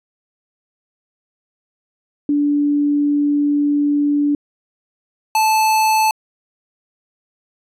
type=tone pair in turn; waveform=sine / square; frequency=290.5 / 873.3 Hz; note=D4 / A5; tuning=-19 / -13 cents; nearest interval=octave + perfect fifth; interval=1906 cents; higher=second; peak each=-13 / -13 dBFS; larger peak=neither; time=2.29-4.35 / 5.35-6.11 s; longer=first; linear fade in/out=2 ms; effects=resampled to 32000 Hz